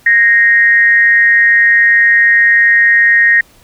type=tone with frequency modulation; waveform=sine; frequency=1864.7 Hz; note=A#6; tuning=in tune; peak=-5 dBFS; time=0.06-3.41 s; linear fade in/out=5 ms; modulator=212 Hz; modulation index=0.48; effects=pink hiss -46 dBFS RMS until 3.63 s